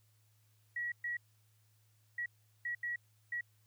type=tone bursts at uneven times; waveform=sine; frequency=1920 Hz; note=B6; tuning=49 cents flat; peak=-35 dBFS; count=6; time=0.76-0.92 / 1.04-1.17 / 2.18-2.26 / 2.65-2.75 / 2.83-2.96 / 3.32-3.41 s; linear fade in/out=5 ms; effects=added 107 Hz sine -68 dBFS peak until 3.66 s + white hiss -75 dBFS RMS until 3.66 s